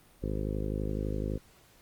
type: harmonic tone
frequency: 51.91 Hz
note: G#1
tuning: in tune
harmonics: 1 / 2 / 3 / 4 / 5 / 6 / 7 / 8 / 9 / 10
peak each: -34 / -37 / -39 / -40 / -41 / -42 / -42 / -43 / -44 / -44 dBFS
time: 0.22-1.38 s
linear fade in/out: 10 ms
effects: pink hiss -60 dBFS RMS until 1.81 s + Opus 32 kbps